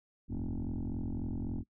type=tone with frequency modulation; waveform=sine; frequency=103.83 Hz; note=G#2; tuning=in tune; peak=-31 dBFS; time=0.28-1.64 s; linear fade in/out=50 ms; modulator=43.7 Hz; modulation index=4.4; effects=noise-tail reverb RT60 0.1 s tail -22 dB re dry + tanh soft clip ceiling -32 dBFS